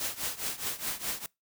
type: noise with tremolo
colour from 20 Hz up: white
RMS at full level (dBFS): -31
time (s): 0-1.26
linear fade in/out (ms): 2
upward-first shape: triangle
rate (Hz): 4.8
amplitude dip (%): 90
effects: noise-tail reverb RT60 0.2 s tail -24 dB re dry